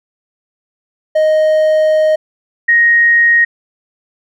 triangle / sine tone pair in turn, 622.3 / 1872.9 Hz, D#5 / A#6, 0 / +8 cents, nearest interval octave + perfect fifth, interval 1908 cents, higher second, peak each -6 dBFS, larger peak neither, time 1.15-2.16 / 2.68-3.45 s, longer first, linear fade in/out 10 ms, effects none

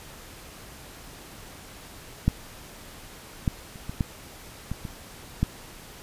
clicks, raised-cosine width 5 ms, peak -7 / -10 / -30 / -20 / -11 / -17 / -21 / -9 dBFS, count 8, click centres 2.28 / 3.478 / 3.758 / 3.895 / 4.008 / 4.716 / 4.852 / 5.43 s, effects pink hiss -45 dBFS RMS until 6.02 s + resampled to 32000 Hz

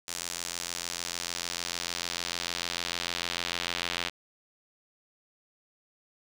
square tone with band-pass filter sweep, 43.34 Hz, F1, 12 cents flat, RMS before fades -35 dBFS, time 0.07-4.1 s, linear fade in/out 20 ms, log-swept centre 7200 to 3300 Hz, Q 1.3, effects none

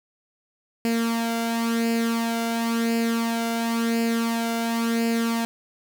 sawtooth tone with flanger, 230.3 Hz, A#3, 21 cents flat, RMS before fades -24 dBFS, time 0.85-5.45 s, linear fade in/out 0 ms, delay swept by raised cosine 0.41 to 1.41 ms, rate 0.95 Hz, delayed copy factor +0.6, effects 7-bit

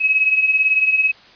sine beating tone pair, 2544 / 2562 Hz, D#7 / E7, +38 / -50 cents, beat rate 18 Hz, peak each -20 / -14 dBFS, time 0-1.12 s, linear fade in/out 20 ms, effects white hiss -46 dBFS RMS until 1.35 s + resampled to 11025 Hz

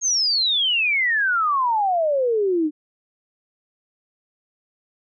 sine exponential sweep, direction down, 6590 to 293.7 Hz, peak -17 dBFS, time 0.01-2.71 s, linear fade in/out 50 ms, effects none

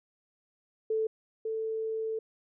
sine tone pair in turn, 440 / 442.8 Hz, A4 / A4, 0 / +11 cents, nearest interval unison, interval 11 cents, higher second, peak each -26 / -30 dBFS, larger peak first, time 0.9-1.07 / 1.45-2.19 s, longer second, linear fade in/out 5 ms, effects none

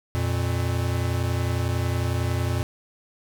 square tone pair together, 87.31 / 118.26 Hz, F2 / A#2, 0 / +25 cents, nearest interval perfect fourth, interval 525 cents, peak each -26 dBFS, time 0.15-2.63 s, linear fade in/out 0 ms, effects none

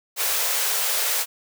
white high-pass noise, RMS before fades -23 dBFS, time 0.16-1.26 s, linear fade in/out 50 ms, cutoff 420 Hz, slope 96 dB/octave, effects none

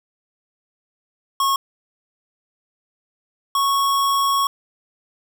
square tone pair in turn, 1093 / 1105.7 Hz, C#6 / C#6, -25 / -5 cents, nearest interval unison, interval 20 cents, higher second, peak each -17 dBFS, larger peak neither, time 1.4-1.56 / 3.55-4.47 s, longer second, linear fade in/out 2 ms, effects none

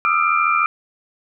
sine tone cluster, 1202 / 1288 / 1362 / 2376 Hz, D6 / E6 / F6 / D7, +40 / -41 / -44 / +20 cents, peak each -20 dBFS, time 0.05-0.66 s, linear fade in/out 0 ms, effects none

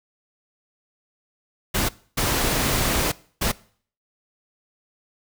pink noise bursts at uneven times, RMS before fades -22 dBFS, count 3, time 1.74-1.89 / 2.17-3.12 / 3.41-3.52 s, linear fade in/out 10 ms, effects noise-tail reverb RT60 0.5 s tail -21 dB re dry

